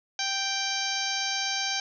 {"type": "harmonic tone", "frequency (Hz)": 784, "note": "G5", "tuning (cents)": 0, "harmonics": [1, 2, 3, 4, 5, 6, 7, 8], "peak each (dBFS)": [-35, -35, -35, -35, -35, -35, -35, -35], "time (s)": [0.19, 1.8], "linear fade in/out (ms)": 2, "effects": []}